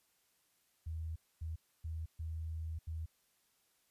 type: tone bursts at uneven times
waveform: sine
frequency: 80.4 Hz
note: E2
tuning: 43 cents flat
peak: -38 dBFS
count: 5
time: 0.86-1.16 / 1.41-1.56 / 1.84-2.06 / 2.19-2.79 / 2.87-3.06 s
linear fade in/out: 10 ms
effects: white hiss -75 dBFS RMS until 3.9 s + resampled to 32000 Hz